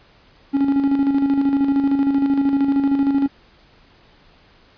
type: tone with tremolo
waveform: triangle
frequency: 277.2 Hz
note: C#4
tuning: in tune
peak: -11 dBFS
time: 0.53-3.28 s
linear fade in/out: 20 ms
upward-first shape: square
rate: 13 Hz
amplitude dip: 45%
effects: pink hiss -52 dBFS RMS until 4.77 s + resampled to 11025 Hz